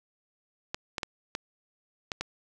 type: clicks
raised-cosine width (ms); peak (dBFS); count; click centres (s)
0.2; -14; 6; 0.745 / 0.982 / 1.032 / 1.351 / 2.118 / 2.21
effects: none